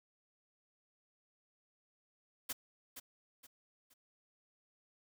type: noise with echo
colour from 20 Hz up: white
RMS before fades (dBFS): -39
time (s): 2.49-2.53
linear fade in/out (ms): 10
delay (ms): 470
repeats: 3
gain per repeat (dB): -9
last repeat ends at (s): 3.94
effects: none